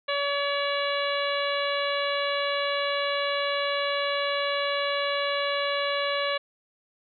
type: harmonic tone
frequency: 568 Hz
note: C#5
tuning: 42 cents sharp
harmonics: 1 / 2 / 3 / 4 / 5 / 6 / 7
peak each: -28 / -31 / -33 / -34 / -35 / -36 / -36 dBFS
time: 0.08-6.38 s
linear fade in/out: 10 ms
effects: none